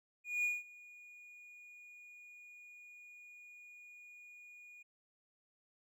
triangle tone with ADSR envelope, 2445 Hz, D#7, 31 cents flat, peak -29 dBFS, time 0.24-4.83 s, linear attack 200 ms, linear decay 190 ms, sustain -23 dB, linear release 11 ms, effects none

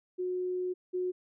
sine tone pair in turn, 364.3 / 364.3 Hz, F#4 / F#4, -27 / -27 cents, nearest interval unison, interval 0 cents, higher neither, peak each -30 / -29 dBFS, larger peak second, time 0.18-0.74 / 0.93-1.12 s, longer first, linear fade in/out 20 ms, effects none

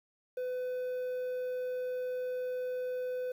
triangle tone with quantisation, 503 Hz, B4, 32 cents sharp, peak -31 dBFS, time 0.37-3.32 s, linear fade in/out 5 ms, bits 10, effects none

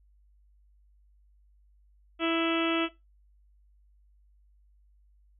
harmonic tone with a mistuned harmonic, 330 Hz, E4, 2 cents sharp, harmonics 1 / 2 / 3 / 4 / 5 / 6 / 7 / 8 / 9 / 10, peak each -27 / -32 / -42 / -33 / -44 / -40 / -40 / -35 / -39 / -38 dBFS, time 2.19-2.89 s, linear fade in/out 50 ms, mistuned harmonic 6, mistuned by +20 cents, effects noise-tail reverb RT60 0.2 s tail -17 dB re dry + added 50 Hz sine -59 dBFS peak until 5.39 s

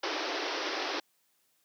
pink band-pass noise, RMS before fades -34 dBFS, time 0.03-1 s, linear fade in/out 5 ms, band 290 to 5700 Hz, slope 96 dB/octave, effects white hiss -72 dBFS RMS until 1.64 s + high-pass 150 Hz 12 dB/octave

